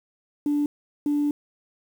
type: tone bursts at uneven times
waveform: sine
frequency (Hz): 292.2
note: D4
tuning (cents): -9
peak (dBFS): -19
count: 2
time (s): 0.46-0.66 / 1.06-1.31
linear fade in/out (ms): 2
effects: tanh soft clip ceiling -16 dBFS + 8-bit